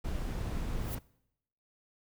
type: noise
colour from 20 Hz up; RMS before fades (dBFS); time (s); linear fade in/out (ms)
brown; -35; 0.04-0.99; 10
type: noise with exponential growth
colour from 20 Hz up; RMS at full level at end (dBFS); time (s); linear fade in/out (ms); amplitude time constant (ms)
violet; -38; 0.72-0.95; 5; 48
effects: noise-tail reverb RT60 0.8 s tail -22 dB re dry